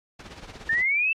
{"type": "noise with tremolo", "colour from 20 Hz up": "pink", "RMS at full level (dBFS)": -39, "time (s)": [0.19, 0.83], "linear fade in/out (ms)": 5, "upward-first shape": "triangle", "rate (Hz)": 17, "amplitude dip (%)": 75}
{"type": "linear sweep", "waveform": "sine", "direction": "up", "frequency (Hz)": [1755, 2684], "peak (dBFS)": -20, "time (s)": [0.69, 1.13], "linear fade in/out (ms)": 5}
{"effects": ["low-pass 5000 Hz 12 dB/octave", "AAC 64 kbps"]}